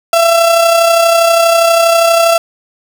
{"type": "tone with amplitude modulation", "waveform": "35% pulse", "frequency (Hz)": 671, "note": "E5", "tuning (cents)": 31, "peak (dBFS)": -3, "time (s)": [0.13, 2.38], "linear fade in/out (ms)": 2, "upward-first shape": "sine", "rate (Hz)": 32.4, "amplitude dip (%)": 40, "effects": []}